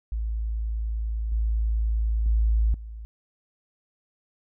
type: tone with level steps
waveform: sine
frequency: 55 Hz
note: A1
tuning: in tune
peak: -25 / -21 / -18 / -35 dBFS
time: 0.12-3.05 s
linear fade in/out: 0 ms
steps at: 1.32 / 2.26 / 2.74 s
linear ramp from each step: 2 ms
effects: none